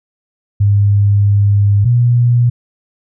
sine tone pair in turn, 101.5 / 120.7 Hz, G#2 / B2, -39 / -39 cents, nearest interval minor third, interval 300 cents, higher second, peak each -7 dBFS, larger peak neither, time 0.6-1.85 / 1.85-2.5 s, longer first, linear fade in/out 10 ms, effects none

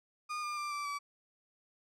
35% pulse tone with pitch steps, 1220 / 1201.8 / 1183.9 / 1166.3 / 1148.9 Hz, D#6 / D6 / D6 / D6 / D6, -34 / +40 / +14 / -12 / -38 cents, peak -34 dBFS, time 0.29-0.99 s, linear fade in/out 20 ms, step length 140 ms, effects low-pass 8000 Hz 12 dB/octave

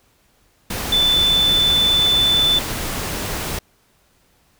sine tone in noise, 3512 Hz, A7, 4 cents flat, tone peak -13 dBFS, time 0.92-2.59 s, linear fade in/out 5 ms, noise pink, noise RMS -25 dBFS, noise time 0.7-3.59 s, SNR +9 dB, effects pink hiss -59 dBFS RMS until 4.59 s

